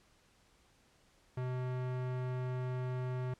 square tone with low-pass filter, 126.8 Hz, B2, 46 cents sharp, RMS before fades -37 dBFS, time 1.37-3.34 s, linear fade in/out 5 ms, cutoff 1800 Hz, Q 0.65, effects pink hiss -68 dBFS RMS until 3.39 s + low-pass 9000 Hz 12 dB/octave

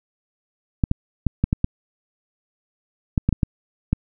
clicks, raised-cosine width 5 ms, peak -5 dBFS, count 11, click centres 0.838 / 0.914 / 1.267 / 1.44 / 1.529 / 1.644 / 3.178 / 3.29 / 3.327 / 3.432 / 3.93 s, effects none

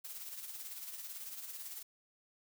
blue noise with tremolo, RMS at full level -44 dBFS, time 0.04-1.83 s, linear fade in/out 10 ms, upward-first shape sine, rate 18 Hz, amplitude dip 50%, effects none

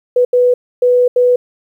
sine tone bursts at uneven times, 493.9 Hz, B4, in tune, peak -7 dBFS, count 4, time 0.16-0.25 / 0.33-0.54 / 0.82-1.08 / 1.16-1.36 s, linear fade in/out 5 ms, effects 8-bit

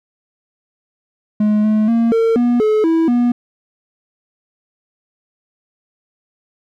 triangle tone with pitch steps, 211.2 / 214.7 / 230.9 / 454.1 / 241.5 / 429.9 / 326.9 / 241.9 Hz, G#3 / A3 / A#3 / A#4 / B3 / A4 / E4 / B3, +29 / -42 / -16 / -45 / -39 / -40 / -14 / -36 cents, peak -9 dBFS, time 1.4-3.32 s, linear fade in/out 5 ms, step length 240 ms, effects none

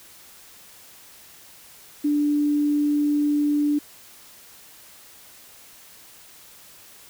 sine tone with quantisation, 293.7 Hz, D4, in tune, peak -18 dBFS, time 2.04-3.79 s, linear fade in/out 10 ms, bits 8, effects white hiss -48 dBFS RMS until 7.09 s

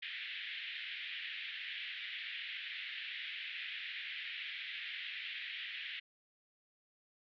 pink band-pass noise, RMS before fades -44 dBFS, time 0.02-6 s, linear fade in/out 10 ms, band 1800 to 3600 Hz, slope 48 dB/octave, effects none

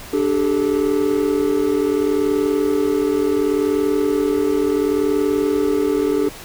triangle chord, D suspended fourth, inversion none, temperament equal with one note detuned, 293.7 / 392 / 432.7 Hz, D4 / G4 / A4, 0 / 0 / -29 cents, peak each -18 dBFS, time 0.13-6.29 s, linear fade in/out 5 ms, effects pink hiss -36 dBFS RMS until 6.44 s

